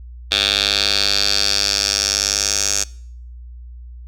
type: tone with band-pass filter sweep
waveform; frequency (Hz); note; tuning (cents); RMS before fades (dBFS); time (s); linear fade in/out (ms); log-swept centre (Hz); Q
10% pulse; 100.6; G2; +45; -18; 0.31-2.84; 10; 3700 to 6400; 4.1
effects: noise-tail reverb RT60 0.6 s tail -23 dB re dry + added 60 Hz sine -33 dBFS peak until 4.07 s